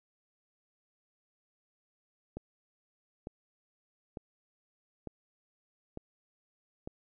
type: click train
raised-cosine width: 2 ms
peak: -26 dBFS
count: 6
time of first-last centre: 2.37-6.875 s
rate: 1.11 Hz
effects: none